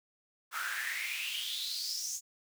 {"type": "noise with high-pass filter sweep", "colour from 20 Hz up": "pink", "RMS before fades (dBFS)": -37, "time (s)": [0.51, 2.21], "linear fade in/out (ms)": 50, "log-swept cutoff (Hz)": [1300, 6700], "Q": 7.2, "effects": []}